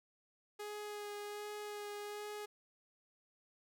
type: tone with vibrato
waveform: sawtooth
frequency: 415.3 Hz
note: G#4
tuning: in tune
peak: -39 dBFS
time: 0.59-2.46 s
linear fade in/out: 10 ms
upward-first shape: sine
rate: 1.3 Hz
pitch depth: 13 cents each way
effects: none